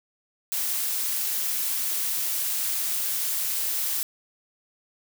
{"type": "noise", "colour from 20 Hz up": "blue", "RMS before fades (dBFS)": -27, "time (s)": [0.52, 4.03], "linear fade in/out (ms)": 0, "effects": []}